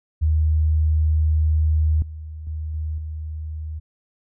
sine tone with level steps, 77.78 Hz, D#2, in tune, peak -15 / -31 / -25 / -23 / -27 dBFS, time 0.21-3.8 s, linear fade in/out 20 ms, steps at 2.02 / 2.47 / 2.74 / 2.98 s, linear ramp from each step 2 ms, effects none

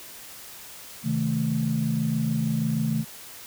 sine chord, A diminished, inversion first, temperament just, 132 / 158.4 / 220 Hz, C3 / Eb3 / A3, +16 / +31 / 0 cents, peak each -28 / -26 / -25 dBFS, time 1.03-3.05 s, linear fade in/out 50 ms, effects tanh soft clip ceiling -14 dBFS + white hiss -43 dBFS RMS until 3.46 s

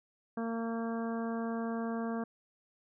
harmonic tone, 228.8 Hz, A#3, 32 cents flat, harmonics 1 / 2 / 3 / 4 / 5 / 6 / 7, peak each -34 / -40 / -42 / -48 / -46 / -51 / -49 dBFS, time 0.37-2.24 s, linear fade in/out 5 ms, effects none

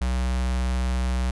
square tone with notch filter, 62.8 Hz, B1, 30 cents sharp, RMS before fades -24 dBFS, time 0.01-1.31 s, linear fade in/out 5 ms, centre 370 Hz, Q 1.4, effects resampled to 24000 Hz

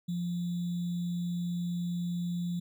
sine tone with sample-and-hold, 174.61 Hz, F3, in tune, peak -30 dBFS, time 0.08-2.6 s, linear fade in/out 10 ms, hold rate 3675 Hz, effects none

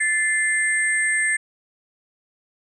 sine tone cluster, 1756 / 2087 / 8450 Hz, A6 / C7 / C9, -4 / -5 / +16 cents, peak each -21 / -22 / -26 dBFS, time 0-1.37 s, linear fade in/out 10 ms, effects none

